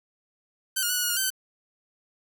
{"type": "tone with pitch steps", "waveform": "5% pulse", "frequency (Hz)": [1535, 1429, 1477, 1465, 1445, 1426, 1544, 1528], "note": ["G6", "F6", "F#6", "F#6", "F#6", "F6", "G6", "G6"], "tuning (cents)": [-37, 39, -3, -18, -41, 36, -27, -45], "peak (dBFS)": -13, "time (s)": [0.76, 1.304], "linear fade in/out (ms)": 10, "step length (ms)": 68, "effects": []}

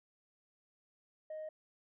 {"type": "tone", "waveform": "sine", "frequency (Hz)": 622.3, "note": "D#5", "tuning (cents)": 0, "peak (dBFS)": -39, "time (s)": [1.3, 1.49], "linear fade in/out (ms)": 5, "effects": ["tanh soft clip ceiling -39 dBFS"]}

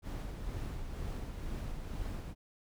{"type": "noise with tremolo", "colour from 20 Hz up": "brown", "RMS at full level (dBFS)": -38, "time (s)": [0.02, 2.35], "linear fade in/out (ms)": 50, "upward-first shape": "sine", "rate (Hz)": 2.1, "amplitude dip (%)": 35, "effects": []}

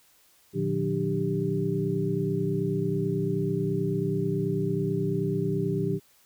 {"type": "tone cluster", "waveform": "sine", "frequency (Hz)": [116.7, 150.2, 179.4, 296, 393.7], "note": ["A#2", "D3", "F3", "D4", "G4"], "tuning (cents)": [2, 39, 47, 14, 8], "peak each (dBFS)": [-33, -30, -30, -34, -29], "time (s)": [0.53, 6], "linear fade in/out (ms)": 50, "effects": ["white hiss -61 dBFS RMS until 6.25 s"]}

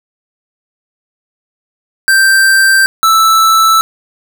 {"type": "tone pair in turn", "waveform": "square", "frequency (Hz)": [1568, 1318.5], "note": ["G6", "E6"], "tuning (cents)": [0, 0], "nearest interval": "minor third", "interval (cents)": 300, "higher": "first", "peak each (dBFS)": -6, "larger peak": "neither", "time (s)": [[2.08, 2.86], [3.03, 3.81]], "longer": "neither", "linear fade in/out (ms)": 0, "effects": []}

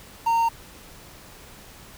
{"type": "tone with quantisation", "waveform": "triangle", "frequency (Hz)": 920, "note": "A#5", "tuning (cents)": -23, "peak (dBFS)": -16, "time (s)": [0.26, 0.49], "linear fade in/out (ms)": 10, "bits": 7, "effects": ["pink hiss -46 dBFS RMS until 1.97 s"]}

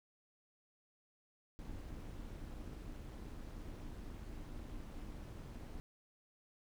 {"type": "noise with amplitude modulation", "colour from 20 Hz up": "brown", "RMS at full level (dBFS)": -45, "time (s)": [1.59, 5.8], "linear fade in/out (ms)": 0, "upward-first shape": "sine", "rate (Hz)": 270, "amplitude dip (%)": 60, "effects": []}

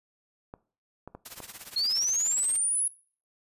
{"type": "clicks", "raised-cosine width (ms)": 1, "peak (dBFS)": -27, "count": 4, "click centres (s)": [0.539, 1.076, 1.15, 1.403]}
{"type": "noise with tremolo", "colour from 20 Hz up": "white", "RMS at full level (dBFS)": -40, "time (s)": [1.25, 2.57], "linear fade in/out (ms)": 10, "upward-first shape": "triangle", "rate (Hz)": 17, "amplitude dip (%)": 90}
{"type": "linear sweep", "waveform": "sine", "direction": "up", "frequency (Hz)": [4200, 10600], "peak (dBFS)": -24, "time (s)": [1.76, 2.88], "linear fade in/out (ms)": 5}
{"effects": ["noise-tail reverb RT60 0.4 s tail -19 dB re dry", "resampled to 32000 Hz"]}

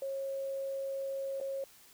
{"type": "tone with dropouts", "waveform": "sine", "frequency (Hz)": 544, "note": "C#5", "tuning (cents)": -33, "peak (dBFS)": -34, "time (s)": [0.02, 1.64], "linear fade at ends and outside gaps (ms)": 2, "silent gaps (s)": [1.402, 1.411], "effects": ["white hiss -59 dBFS RMS until 1.93 s"]}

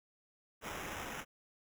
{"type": "noise with sample-and-hold", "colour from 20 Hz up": "white", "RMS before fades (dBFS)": -43, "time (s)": [0.61, 1.25], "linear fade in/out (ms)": 50, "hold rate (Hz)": 4410, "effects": []}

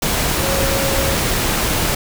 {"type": "tone in noise", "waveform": "sine", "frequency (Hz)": 545, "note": "C#5", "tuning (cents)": -29, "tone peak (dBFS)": -22, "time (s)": [0.43, 1.15], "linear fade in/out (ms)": 5, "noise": "pink", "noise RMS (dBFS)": -18, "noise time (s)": [0.02, 1.95], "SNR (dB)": -7, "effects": []}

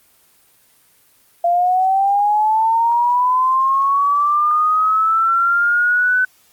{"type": "linear sweep", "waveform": "sine", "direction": "up", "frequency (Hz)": [685, 1512], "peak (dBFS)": -12, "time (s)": [1.44, 6.25], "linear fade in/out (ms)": 5, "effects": ["white hiss -54 dBFS RMS until 6.52 s", "Opus 24 kbps"]}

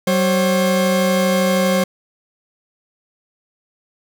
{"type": "tone pair together", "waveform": "40% pulse", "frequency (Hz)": [189.86, 537], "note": ["F#3", "C5"], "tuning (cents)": [45, 45], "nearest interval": "octave + tritone", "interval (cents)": 1800, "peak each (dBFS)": -16, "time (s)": [0.07, 1.84], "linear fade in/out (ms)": 5, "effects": []}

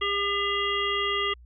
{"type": "harmonic tone with a mistuned harmonic", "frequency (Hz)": 402.5, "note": "G4", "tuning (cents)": 46, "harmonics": [1, 3, 5, 7, 8], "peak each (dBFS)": [-31, -29, -30, -31, -32], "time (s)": [0.01, 1.34], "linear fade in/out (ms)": 10, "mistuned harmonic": 8, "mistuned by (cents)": 32, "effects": ["added 60 Hz sine -47 dBFS peak until 1.45 s"]}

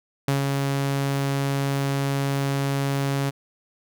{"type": "tone with ADSR envelope", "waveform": "sawtooth", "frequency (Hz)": 138.59, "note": "C#3", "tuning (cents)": 0, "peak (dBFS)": -15, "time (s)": [0.28, 3.31], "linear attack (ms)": 3, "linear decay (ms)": 130, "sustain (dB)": -3, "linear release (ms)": 23, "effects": []}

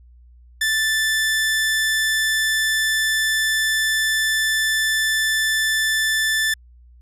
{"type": "tone", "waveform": "sawtooth", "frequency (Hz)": 1760, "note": "A6", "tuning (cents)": 0, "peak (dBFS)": -14, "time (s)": [0.61, 6.54], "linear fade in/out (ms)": 5, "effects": ["added 60 Hz sine -45 dBFS peak until 7.01 s", "resampled to 32000 Hz"]}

